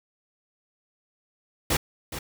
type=noise with echo; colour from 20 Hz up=pink; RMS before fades=-23 dBFS; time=1.7-1.77 s; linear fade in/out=5 ms; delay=420 ms; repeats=1; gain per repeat=-11 dB; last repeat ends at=2.19 s; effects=none